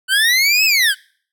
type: linear two-way sweep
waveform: 25% pulse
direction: up then down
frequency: 1480 to 2631 to 1480 Hz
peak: -8 dBFS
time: 0.08-0.95 s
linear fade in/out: 50 ms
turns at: 0.65 s
effects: noise-tail reverb RT60 0.5 s tail -24 dB re dry